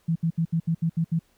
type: tone bursts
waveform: sine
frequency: 164.81 Hz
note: E3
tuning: in tune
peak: -20 dBFS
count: 8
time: 0.08-1.193 s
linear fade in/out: 10 ms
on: 77 ms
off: 71 ms
effects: pink hiss -65 dBFS RMS until 1.37 s